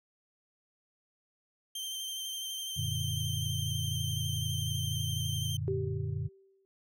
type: tone with vibrato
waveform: sawtooth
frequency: 3136 Hz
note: G7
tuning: in tune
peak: -33 dBFS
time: 1.75-5.57 s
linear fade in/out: 5 ms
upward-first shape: sine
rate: 12 Hz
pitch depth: 22 cents each way
type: chord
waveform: sine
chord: Gb augmented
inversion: none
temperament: equal with one note detuned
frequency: 92.5 / 116.54 / 147.68 Hz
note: Gb2 / Bb2 / D3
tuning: 0 / 0 / +10 cents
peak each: -36 dBFS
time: 2.76-6.29 s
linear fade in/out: 20 ms
type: tone with exponential decay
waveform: sine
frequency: 387.6 Hz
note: G4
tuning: 20 cents flat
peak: -29 dBFS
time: 5.68-6.65 s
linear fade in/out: 0 ms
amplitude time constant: 210 ms
effects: none